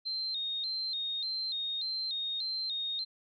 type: tone with vibrato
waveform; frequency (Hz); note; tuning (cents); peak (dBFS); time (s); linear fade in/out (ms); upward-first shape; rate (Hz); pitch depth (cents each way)
sine; 3913; B7; -17; -32; 0.05-3.05; 20; square; 1.7; 92
effects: none